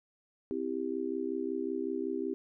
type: chord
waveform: sine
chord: C major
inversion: none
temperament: just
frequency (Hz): 261.6 / 327 / 392.4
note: C4 / E4 / G4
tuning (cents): 0 / -14 / +2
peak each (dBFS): -37 / -36 / -35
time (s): 0.51-2.34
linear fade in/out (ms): 0
effects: none